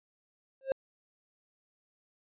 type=tone with exponential growth; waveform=triangle; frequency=535 Hz; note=C5; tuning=38 cents sharp; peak=-20 dBFS; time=0.61-0.72 s; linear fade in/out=1 ms; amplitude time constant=22 ms; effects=resampled to 8000 Hz